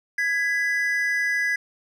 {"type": "tone pair together", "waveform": "triangle", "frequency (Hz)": [1661.2, 1993.3], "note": ["G#6", "B6"], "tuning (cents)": [0, 16], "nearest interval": "minor third", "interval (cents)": 316, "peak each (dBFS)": -22, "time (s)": [0.18, 1.56], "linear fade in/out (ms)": 5, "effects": []}